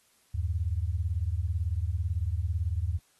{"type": "beating tone pair", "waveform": "sine", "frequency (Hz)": [77.7, 95.7], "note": ["D#2", "G2"], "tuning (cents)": [-2, -41], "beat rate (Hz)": 18, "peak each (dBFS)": [-29, -30], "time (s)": [0.34, 2.99], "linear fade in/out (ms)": 10, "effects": ["white hiss -66 dBFS RMS until 3.19 s", "AAC 32 kbps"]}